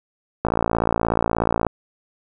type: click train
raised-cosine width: 1 ms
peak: -5 dBFS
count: 70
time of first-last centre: 0.45-1.667 s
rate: 56.7 Hz
effects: none